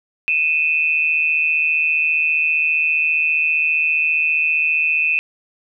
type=tone pair together; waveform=sine; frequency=2489 / 2644 Hz; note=D#7 / E7; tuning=0 / +5 cents; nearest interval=minor second; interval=105 cents; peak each=-17 / -18 dBFS; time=0.28-5.19 s; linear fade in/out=0 ms; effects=none